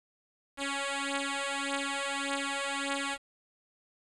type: beating tone pair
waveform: 5% pulse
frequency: 277.2 / 278.9 Hz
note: C#4 / C#4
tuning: 0 / +11 cents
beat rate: 1.7 Hz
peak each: -23 dBFS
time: 0.57-3.18 s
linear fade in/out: 50 ms
effects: resampled to 24000 Hz + 9-bit